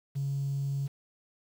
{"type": "tone", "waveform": "triangle", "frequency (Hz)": 138.8, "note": "C#3", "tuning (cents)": 3, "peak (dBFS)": -25, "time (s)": [0.15, 0.88], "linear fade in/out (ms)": 20, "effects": ["tanh soft clip ceiling -26 dBFS", "9-bit"]}